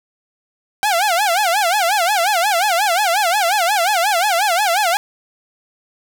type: tone with vibrato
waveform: sawtooth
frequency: 757 Hz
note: F#5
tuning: 39 cents sharp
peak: -10 dBFS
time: 0.83-4.97 s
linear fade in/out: 0 ms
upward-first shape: sine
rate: 5.6 Hz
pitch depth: 220 cents each way
effects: none